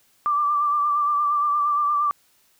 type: tone with vibrato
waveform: sine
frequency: 1174.7 Hz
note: D6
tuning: in tune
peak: -18 dBFS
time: 0.26-2.11 s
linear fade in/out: 0 ms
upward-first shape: sine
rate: 8.6 Hz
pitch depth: 34 cents each way
effects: white hiss -61 dBFS RMS until 2.59 s